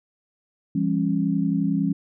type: tone cluster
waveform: sine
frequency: 169.8 / 200.8 / 273.6 Hz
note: F3 / G3 / C#4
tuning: -48 / +42 / -23 cents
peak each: -24 dBFS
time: 0.75-1.93 s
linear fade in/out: 5 ms
effects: none